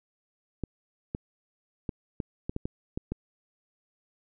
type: clicks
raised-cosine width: 3 ms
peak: -18 dBFS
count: 9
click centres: 0.637 / 1.149 / 1.892 / 2.202 / 2.495 / 2.564 / 2.655 / 2.975 / 3.12 s
effects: none